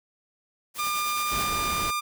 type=noise with tremolo; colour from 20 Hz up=white; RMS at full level=-34 dBFS; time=0.74-1.47 s; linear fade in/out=50 ms; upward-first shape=triangle; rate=9.4 Hz; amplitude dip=55%
type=tone; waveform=sawtooth; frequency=1200 Hz; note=D6; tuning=37 cents sharp; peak=-22 dBFS; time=0.78-2.01 s; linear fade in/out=20 ms
type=noise; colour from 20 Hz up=pink; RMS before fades=-33 dBFS; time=1.31-1.91 s; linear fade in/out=10 ms
effects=none